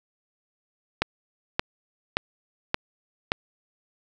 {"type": "click train", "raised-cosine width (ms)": 0.3, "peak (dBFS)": -5, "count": 5, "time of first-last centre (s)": [1.02, 3.319], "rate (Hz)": 1.74, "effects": []}